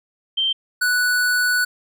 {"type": "tone pair in turn", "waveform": ["sine", "square"], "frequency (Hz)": [3136, 1480], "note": ["G7", "F#6"], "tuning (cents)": [0, 0], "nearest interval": "octave + minor second", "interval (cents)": 1300, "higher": "first", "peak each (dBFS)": -17, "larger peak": "neither", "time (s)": [[0.37, 0.53], [0.81, 1.65]], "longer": "second", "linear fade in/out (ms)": 10, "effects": []}